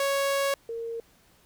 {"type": "tone pair in turn", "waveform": ["sawtooth", "sine"], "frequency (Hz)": [554.4, 460.5], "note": ["C#5", "A#4"], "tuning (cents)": [0, -21], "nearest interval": "minor third", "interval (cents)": 321, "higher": "first", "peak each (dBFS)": [-20, -31], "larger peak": "first", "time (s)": [[0, 0.54], [0.69, 1]], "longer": "first", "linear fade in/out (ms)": 2, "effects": ["pink hiss -61 dBFS RMS until 1.45 s"]}